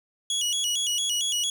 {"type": "tone with vibrato", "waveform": "25% pulse", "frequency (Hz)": 3125, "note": "G7", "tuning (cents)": -6, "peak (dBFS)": -20, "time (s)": [0.3, 1.5], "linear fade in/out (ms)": 2, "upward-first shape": "square", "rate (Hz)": 4.4, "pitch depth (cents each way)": 120, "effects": []}